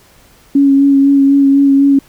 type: tone with vibrato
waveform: sine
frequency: 277.2 Hz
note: C#4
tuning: in tune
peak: -5 dBFS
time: 0.55-1.99 s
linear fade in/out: 5 ms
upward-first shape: sine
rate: 4 Hz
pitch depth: 19 cents each way
effects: pink hiss -46 dBFS RMS until 2.08 s